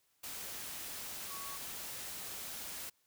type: tone in noise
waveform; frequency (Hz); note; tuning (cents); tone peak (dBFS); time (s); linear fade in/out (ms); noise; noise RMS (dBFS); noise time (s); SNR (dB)
sine; 1120; C#6; +18; -47; 1.3-1.57; 10; white; -44; 0.23-2.9; -6
effects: white hiss -75 dBFS RMS until 3.06 s